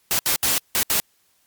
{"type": "noise bursts at uneven times", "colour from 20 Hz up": "white", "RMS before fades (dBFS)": -20, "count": 5, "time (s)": [[0.11, 0.19], [0.26, 0.36], [0.43, 0.58], [0.75, 0.83], [0.9, 1]], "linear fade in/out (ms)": 0, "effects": ["white hiss -63 dBFS RMS until 1.46 s", "MP3 96 kbps"]}